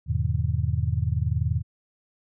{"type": "chord", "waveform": "sine", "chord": "E major seventh", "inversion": "none", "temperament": "just", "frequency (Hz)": [82.41, 103.01, 123.61, 154.51], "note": ["E2", "G#2", "B2", "D#3"], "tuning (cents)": [0, -14, 2, -12], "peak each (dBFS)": [-26, -27, -27, -31], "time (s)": [0.06, 1.63], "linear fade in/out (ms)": 50, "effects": []}